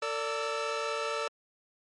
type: tone cluster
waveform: sawtooth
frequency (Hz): 451.9 / 582 / 1320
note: A4 / D5 / E6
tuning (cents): +46 / -16 / +2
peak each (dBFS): -31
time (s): 0.02-1.28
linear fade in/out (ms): 5
effects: low-pass 6000 Hz 12 dB/octave + MP3 48 kbps